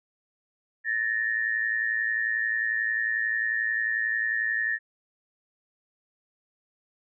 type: tone pair together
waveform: sine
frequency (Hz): 1741.8 / 1853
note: A6 / A#6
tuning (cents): -18 / -11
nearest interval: minor second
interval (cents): 107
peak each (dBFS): -27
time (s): 0.84-4.79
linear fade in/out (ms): 50
effects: none